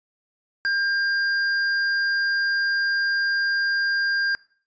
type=tone with hard clipping; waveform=sine; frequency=1600 Hz; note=G6; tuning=35 cents sharp; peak=-22 dBFS; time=0.65-4.35 s; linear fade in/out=0 ms; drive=14 dB; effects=noise-tail reverb RT60 0.5 s tail -23 dB re dry + resampled to 16000 Hz